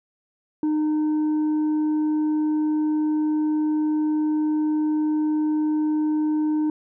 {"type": "tone with tanh clipping", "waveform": "triangle", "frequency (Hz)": 306.1, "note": "D#4", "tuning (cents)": -28, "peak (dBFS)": -20, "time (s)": [0.63, 6.7], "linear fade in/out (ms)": 2, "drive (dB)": 8, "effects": []}